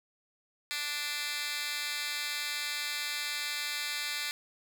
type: tone with high-pass filter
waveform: 10% pulse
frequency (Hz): 293.7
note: D4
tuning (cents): 0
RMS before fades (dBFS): -35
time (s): 0.71-4.31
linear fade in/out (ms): 0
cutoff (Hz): 2700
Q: 2.6
effects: none